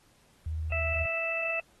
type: tone with vibrato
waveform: sine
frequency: 79.1 Hz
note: D#2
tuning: 29 cents sharp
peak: -30 dBFS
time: 0.46-1.06 s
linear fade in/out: 5 ms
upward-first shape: sine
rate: 18 Hz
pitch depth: 27 cents each way
type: harmonic tone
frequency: 659.3 Hz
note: E5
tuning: in tune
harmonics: 1 / 2 / 3 / 4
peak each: -34 / -41 / -40 / -30 dBFS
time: 0.72-1.6 s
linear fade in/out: 2 ms
effects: pink hiss -64 dBFS RMS until 1.8 s + AAC 32 kbps